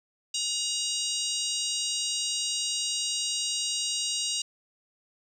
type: harmonic tone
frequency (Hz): 950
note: A#5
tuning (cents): +33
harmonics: 3 / 4 / 5 / 6 / 7 / 8 / 9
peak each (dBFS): -33 / -34 / -35 / -36 / -36 / -37 / -38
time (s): 0.34-4.42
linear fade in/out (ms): 5
effects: 9-bit